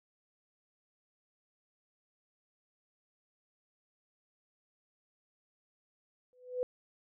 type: tone with exponential growth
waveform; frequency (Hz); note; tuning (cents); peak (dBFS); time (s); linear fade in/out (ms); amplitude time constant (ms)
sine; 500; B4; +21; -27; 6.33-6.63; 0; 65
effects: none